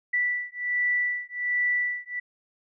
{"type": "beating tone pair", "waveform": "sine", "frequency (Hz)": [1966, 1967.3], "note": ["B6", "B6"], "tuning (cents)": [-8, -7], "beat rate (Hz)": 1.3, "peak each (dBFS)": -27, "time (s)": [0.13, 2.2], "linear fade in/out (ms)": 10, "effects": []}